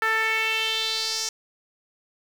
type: tone with band-pass filter sweep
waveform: sawtooth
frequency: 443.2 Hz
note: A4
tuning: 13 cents sharp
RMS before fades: -25 dBFS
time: 0.02-1.29 s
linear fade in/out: 2 ms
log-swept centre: 1600 to 5900 Hz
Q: 3.6
effects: 7-bit